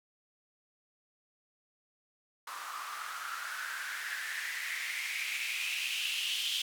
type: noise with band-pass filter sweep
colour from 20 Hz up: blue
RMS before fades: -37 dBFS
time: 2.47-6.62 s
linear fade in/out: 5 ms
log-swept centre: 1100 to 3200 Hz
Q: 5.8
effects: none